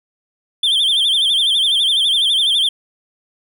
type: tone with vibrato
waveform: triangle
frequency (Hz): 3348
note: G#7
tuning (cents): +13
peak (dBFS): -11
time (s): 0.63-2.69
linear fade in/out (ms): 5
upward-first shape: sine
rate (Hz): 12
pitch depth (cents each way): 130
effects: none